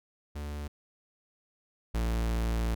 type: tone pair in turn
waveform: 45% pulse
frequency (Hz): 73.42 / 56.66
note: D2 / A#1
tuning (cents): 0 / -49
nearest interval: major third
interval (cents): 449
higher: first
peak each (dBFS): -35 / -27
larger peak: second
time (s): 0.35-0.68 / 1.94-2.75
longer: second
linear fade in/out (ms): 10
effects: none